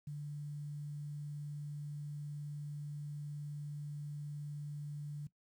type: tone with quantisation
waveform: sine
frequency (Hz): 146.83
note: D3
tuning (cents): 0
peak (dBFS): -40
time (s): 0.07-5.27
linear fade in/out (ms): 5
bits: 11
effects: noise-tail reverb RT60 0.1 s tail -17 dB re dry